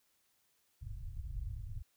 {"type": "low-pass noise", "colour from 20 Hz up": "pink", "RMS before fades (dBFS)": -42, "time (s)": [0.81, 1.83], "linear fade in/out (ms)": 20, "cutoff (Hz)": 120, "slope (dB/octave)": 48, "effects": ["white hiss -75 dBFS RMS until 1.96 s"]}